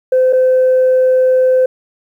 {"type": "tone with dropouts", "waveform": "sine", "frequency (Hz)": 514, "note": "C5", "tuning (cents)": -31, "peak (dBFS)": -6, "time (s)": [0.12, 1.66], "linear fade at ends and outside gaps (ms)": 5, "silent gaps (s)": [0.327, 0.331], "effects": ["tanh soft clip ceiling -5 dBFS", "8-bit"]}